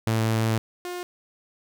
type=tone pair in turn; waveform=sawtooth; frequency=111.7 / 356.3 Hz; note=A2 / F4; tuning=+27 / +35 cents; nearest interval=octave + minor sixth; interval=2008 cents; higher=second; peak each=-17 / -27 dBFS; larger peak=first; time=0.07-0.58 / 0.85-1.03 s; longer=first; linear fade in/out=0 ms; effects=none